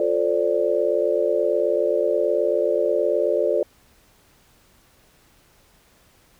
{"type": "chord", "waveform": "sine", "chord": "D minor seventh", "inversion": "first", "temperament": "just", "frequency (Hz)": [352.4, 440.5, 528.6, 587.3], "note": ["F4", "A4", "C5", "D5"], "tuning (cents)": [16, 2, 18, 0], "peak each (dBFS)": [-25, -23, -24, -22], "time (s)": [0, 3.63], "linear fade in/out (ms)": 2, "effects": ["pink hiss -57 dBFS RMS until 6.39 s"]}